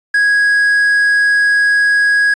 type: tone with quantisation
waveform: triangle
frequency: 1657 Hz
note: G#6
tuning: 4 cents flat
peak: -7 dBFS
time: 0.14-2.34 s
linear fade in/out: 5 ms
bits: 6
effects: resampled to 22050 Hz